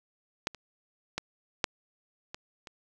clicks, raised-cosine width 0.2 ms, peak -11 / -27 / -14 / -7 / -21 / -27 dBFS, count 6, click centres 0.471 / 0.547 / 1.18 / 1.642 / 2.345 / 2.672 s, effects none

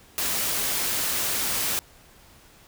white noise, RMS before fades -26 dBFS, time 0.18-1.79 s, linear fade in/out 0 ms, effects pink hiss -53 dBFS RMS until 2.67 s

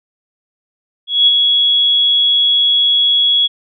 sine tone with ADSR envelope, 3348 Hz, G#7, 13 cents sharp, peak -5 dBFS, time 1.07-3.48 s, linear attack 200 ms, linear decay 31 ms, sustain -4 dB, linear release 24 ms, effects none

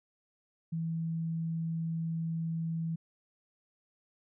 sine tone, 163.9 Hz, E3, 10 cents flat, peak -31 dBFS, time 0.72-2.96 s, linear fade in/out 10 ms, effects none

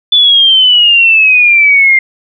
sine exponential sweep, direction down, 3491 to 2100 Hz, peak -3 dBFS, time 0.12-1.99 s, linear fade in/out 5 ms, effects none

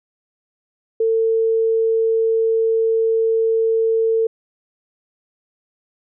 sine tone, 450 Hz, A4, 39 cents sharp, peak -14 dBFS, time 1-4.27 s, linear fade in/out 5 ms, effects none

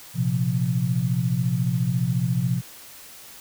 sine chord, Bb suspended second, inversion none, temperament equal, 116.54 / 130.81 / 174.61 Hz, Bb2 / C3 / F3, 0 / 0 / 0 cents, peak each -26 / -23 / -25 dBFS, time 0.14-2.62 s, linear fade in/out 50 ms, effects white hiss -44 dBFS RMS until 3.4 s

